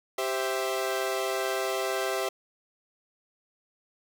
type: chord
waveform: sawtooth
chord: C major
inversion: second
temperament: equal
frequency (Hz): 392 / 523.3 / 659.3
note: G4 / C5 / E5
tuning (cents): 0 / 0 / 0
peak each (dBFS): -27 / -29 / -28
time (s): 0.18-2.29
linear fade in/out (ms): 5
effects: none